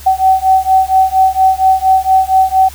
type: beating tone pair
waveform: sine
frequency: 758 / 762.3 Hz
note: F#5 / G5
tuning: +42 / -49 cents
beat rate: 4.3 Hz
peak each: -10 dBFS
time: 0.06-2.69 s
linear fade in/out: 10 ms
effects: added 70 Hz sine -32 dBFS peak until 2.74 s + white hiss -35 dBFS RMS until 2.74 s